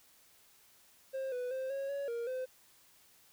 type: tone with pitch steps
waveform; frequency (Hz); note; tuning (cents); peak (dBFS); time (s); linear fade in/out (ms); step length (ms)
triangle; 532 / 495.8 / 524 / 548 / 561 / 469.2 / 514; C5 / B4 / C5 / C#5 / C#5 / A#4 / C5; +29 / +7 / +2 / -20 / +21 / +11 / -31; -33; 1.13-2.46; 20; 190
effects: white hiss -64 dBFS RMS until 3.32 s